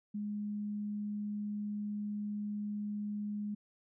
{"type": "tone", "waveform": "sine", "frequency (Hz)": 207.7, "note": "G#3", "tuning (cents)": 0, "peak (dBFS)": -35, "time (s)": [0.14, 3.55], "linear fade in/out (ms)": 10, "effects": []}